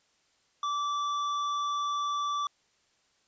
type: tone with hard clipping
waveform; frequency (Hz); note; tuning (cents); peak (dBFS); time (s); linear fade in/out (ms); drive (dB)
sine; 1162; D6; -19; -30; 0.63-2.47; 2; 9
effects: white hiss -69 dBFS RMS until 3.27 s + resampled to 16000 Hz